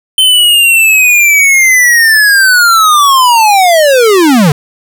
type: linear sweep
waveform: square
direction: down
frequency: 3089 to 136.2 Hz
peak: -4 dBFS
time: 0.18-4.52 s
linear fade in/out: 2 ms
effects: none